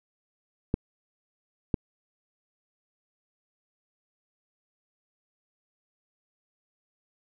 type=clicks; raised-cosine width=3 ms; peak=-11 dBFS; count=2; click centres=0.741 / 1.742 s; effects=none